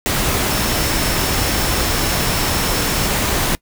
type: tone in noise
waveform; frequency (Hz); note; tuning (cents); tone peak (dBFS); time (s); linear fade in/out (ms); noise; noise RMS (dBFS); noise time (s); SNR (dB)
sine; 5360; E8; +28; -28; 0.51-3.08; 0; pink; -18; 0.06-3.55; -13
effects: noise-tail reverb RT60 0.1 s tail -23 dB re dry